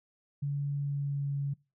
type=tone with pitch glide; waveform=sine; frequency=142.4 to 140.68 Hz; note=C#3 to C#3; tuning=+47 to +26 cents; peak=-29 dBFS; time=0.42-1.54 s; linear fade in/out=10 ms; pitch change=-21 cents; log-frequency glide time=0.76-1.35 s; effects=noise-tail reverb RT60 0.3 s tail -24 dB re dry